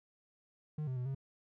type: tone with pitch steps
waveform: triangle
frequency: 152.2 / 129.2 / 124.7 / 135 Hz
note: D#3 / C3 / B2 / C#3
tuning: -38 / -21 / +17 / -45 cents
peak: -33 dBFS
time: 0.78-1.148 s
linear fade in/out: 5 ms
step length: 92 ms
effects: none